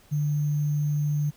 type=tone with sample-and-hold; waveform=sine; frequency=147.8 Hz; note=D3; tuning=11 cents sharp; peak=-22 dBFS; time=0.11-1.31 s; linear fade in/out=20 ms; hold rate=6300 Hz; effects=pink hiss -57 dBFS RMS until 1.36 s